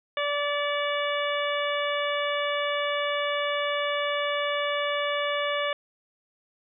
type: harmonic tone with a mistuned harmonic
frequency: 580 Hz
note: D5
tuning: 22 cents flat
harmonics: 1 / 2 / 3 / 4 / 5 / 6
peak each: -28 / -31 / -33 / -34 / -35 / -36 dBFS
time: 0.17-5.73 s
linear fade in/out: 2 ms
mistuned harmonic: 4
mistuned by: -28 cents
effects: none